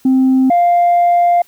sine tone pair in turn, 261.6 / 698.4 Hz, C4 / F5, 0 / 0 cents, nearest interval octave + perfect fourth, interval 1700 cents, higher second, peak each -6 dBFS, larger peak neither, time 0.05-0.5 / 0.5-1.42 s, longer second, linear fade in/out 5 ms, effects tanh soft clip ceiling -6 dBFS + white hiss -50 dBFS RMS until 1.47 s

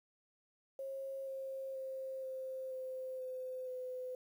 sine tone with pitch steps, 540 / 534.4 / 528.9 / 523.4 / 518 / 512.6 / 507.3 Hz, C#5 / C5 / C5 / C5 / C5 / C5 / B4, -45 / +36 / +19 / 0 / -17 / -36 / +46 cents, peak -40 dBFS, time 0.79-4.15 s, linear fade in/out 2 ms, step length 480 ms, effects 11-bit

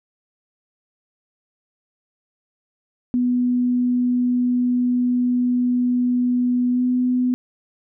sine tone with pitch glide, 246.9 to 250.1 Hz, B3 to B3, 0 to +22 cents, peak -16 dBFS, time 3.14-7.34 s, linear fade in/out 0 ms, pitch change +22 cents, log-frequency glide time 6.72-6.82 s, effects none

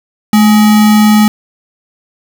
sine tone with sample-and-hold, 214.1 Hz, A3, 47 cents flat, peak -3 dBFS, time 0.33-1.28 s, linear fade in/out 2 ms, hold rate 1050 Hz, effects none

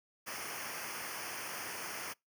pink noise with comb filter, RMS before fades -42 dBFS, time 0.26-2.14 s, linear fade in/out 20 ms, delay 0.26 ms, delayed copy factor -0.85, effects noise-tail reverb RT60 0.2 s tail -26 dB re dry + high-pass 100 Hz 12 dB/octave

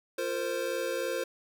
square chord, F suspended fourth, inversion none, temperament equal with one note detuned, 349.2 / 460.3 / 523.3 Hz, F4 / Bb4 / C5, 0 / -22 / 0 cents, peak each -38 / -36 / -33 dBFS, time 0.18-1.24 s, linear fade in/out 5 ms, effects none

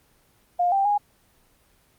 sine tone with pitch steps, 707 / 786 / 823 Hz, F5 / G5 / G#5, +21 / +4 / -16 cents, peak -18 dBFS, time 0.59-0.98 s, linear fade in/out 10 ms, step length 130 ms, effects pink hiss -61 dBFS RMS until 1.98 s + Opus 24 kbps

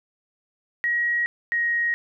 sine tone pair in turn, 1900 / 1882.5 Hz, A#6 / A#6, +33 / +16 cents, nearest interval unison, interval 17 cents, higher first, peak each -20 dBFS, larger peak neither, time 0.84-1.26 / 1.52-1.94 s, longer neither, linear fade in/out 0 ms, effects none

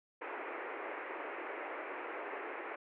pink band-pass noise, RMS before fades -43 dBFS, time 0.21-2.76 s, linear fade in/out 10 ms, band 320 to 2400 Hz, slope 48 dB/octave, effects none

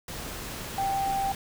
sine tone in noise, 784 Hz, G5, in tune, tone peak -25 dBFS, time 0.78-1.32 s, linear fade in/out 2 ms, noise pink, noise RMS -37 dBFS, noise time 0.08-1.35 s, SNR +9 dB, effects none

